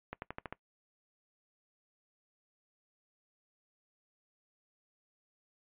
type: accelerating click train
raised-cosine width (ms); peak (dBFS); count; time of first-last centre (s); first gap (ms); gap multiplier
0.5; -24; 6; 0.13-0.526; 91; 0.93
effects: noise-tail reverb RT60 0.1 s tail -21 dB re dry + resampled to 8000 Hz